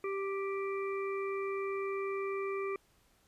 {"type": "harmonic tone", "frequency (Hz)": 392, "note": "G4", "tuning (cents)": 0, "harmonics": [1, 3, 5, 6], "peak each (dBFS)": [-34, -41, -50, -45], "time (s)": [0.04, 2.76], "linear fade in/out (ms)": 2, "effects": ["pink hiss -69 dBFS RMS until 3.27 s", "resampled to 32000 Hz"]}